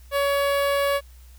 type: tone with notch filter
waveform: sawtooth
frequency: 563 Hz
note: C#5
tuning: 27 cents sharp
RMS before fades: -22 dBFS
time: 0.11-1.01 s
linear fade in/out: 50 ms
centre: 6500 Hz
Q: 0.91
effects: added 62 Hz sine -44 dBFS peak until 1.38 s + white hiss -57 dBFS RMS until 1.38 s